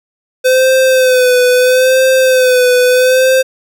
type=tone with vibrato; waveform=square; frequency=510 Hz; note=C5; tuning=44 cents flat; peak=-7 dBFS; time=0.44-3.43 s; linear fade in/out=20 ms; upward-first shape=sine; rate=0.76 Hz; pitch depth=43 cents each way; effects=none